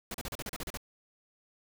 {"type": "noise bursts", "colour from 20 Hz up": "pink", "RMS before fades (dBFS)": -38, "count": 10, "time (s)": [0.11, 0.773], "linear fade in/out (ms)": 2, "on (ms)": 33, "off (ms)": 37, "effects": []}